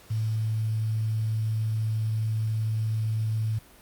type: tone with quantisation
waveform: sine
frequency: 110 Hz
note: A2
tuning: in tune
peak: -24 dBFS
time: 0.1-3.59 s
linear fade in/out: 10 ms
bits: 8
effects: pink hiss -53 dBFS RMS until 3.81 s + Opus 48 kbps